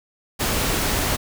pink noise, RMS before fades -22 dBFS, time 0.39-1.17 s, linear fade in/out 20 ms, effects none

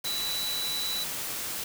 sine tone in noise, 3951 Hz, B7, in tune, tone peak -30 dBFS, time 0.05-1.04 s, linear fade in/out 5 ms, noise white, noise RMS -34 dBFS, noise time 0.04-1.64 s, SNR +1 dB, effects none

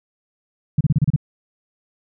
sine tone bursts, 146.83 Hz, D3, in tune, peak -11 dBFS, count 7, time 0.78-1.162 s, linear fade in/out 5 ms, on 28 ms, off 31 ms, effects none

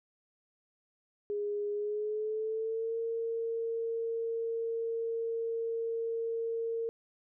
sine tone with pitch glide, 412.4 to 457.6 Hz, G#4 to A#4, -12 to -32 cents, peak -31 dBFS, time 1.3-6.89 s, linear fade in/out 0 ms, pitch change +180 cents, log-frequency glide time 1.72-2.98 s, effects none

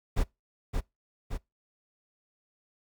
brown noise with echo, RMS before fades -25 dBFS, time 0.16-0.24 s, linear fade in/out 20 ms, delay 570 ms, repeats 2, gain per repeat -4 dB, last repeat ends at 1.38 s, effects noise-tail reverb RT60 0.2 s tail -23 dB re dry

